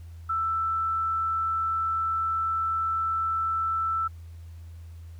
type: tone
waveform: sine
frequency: 1326 Hz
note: E6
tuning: 10 cents sharp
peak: -24 dBFS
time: 0.29-4.08 s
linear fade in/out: 10 ms
effects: added 83 Hz sine -40 dBFS peak until 5.19 s + pink hiss -62 dBFS RMS until 5.19 s